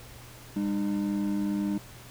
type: tone pair together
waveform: triangle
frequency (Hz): 201.6 / 303.5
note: G3 / D#4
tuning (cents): +49 / -43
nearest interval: perfect fifth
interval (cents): 708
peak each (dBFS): -26 / -28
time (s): 0.56-1.78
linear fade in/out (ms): 5
effects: added 120 Hz sine -50 dBFS peak until 2.1 s + pink hiss -49 dBFS RMS until 2.1 s